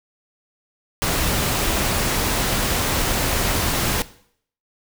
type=noise; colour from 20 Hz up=pink; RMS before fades=-21 dBFS; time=1.02-4.02 s; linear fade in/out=0 ms; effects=noise-tail reverb RT60 0.6 s tail -17 dB re dry